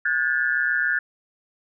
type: tone cluster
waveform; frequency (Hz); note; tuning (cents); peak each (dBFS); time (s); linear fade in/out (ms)
sine; 1447 / 1610 / 1737; F#6 / G6 / A6; -39 / +46 / -23; -24; 0.05-0.99; 5
effects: none